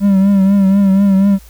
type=tone with vibrato; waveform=triangle; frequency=196 Hz; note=G3; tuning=in tune; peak=-5 dBFS; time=0-1.39 s; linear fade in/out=50 ms; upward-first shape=triangle; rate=4.1 Hz; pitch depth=60 cents each way; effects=added 56 Hz sine -37 dBFS peak until 1.49 s + white hiss -45 dBFS RMS until 1.49 s